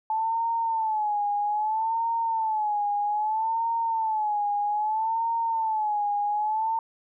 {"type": "tone with vibrato", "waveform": "sine", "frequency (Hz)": 869, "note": "A5", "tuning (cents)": -22, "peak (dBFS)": -23, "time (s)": [0.1, 6.79], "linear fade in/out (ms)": 2, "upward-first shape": "sine", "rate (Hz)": 0.62, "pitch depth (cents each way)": 100, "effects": []}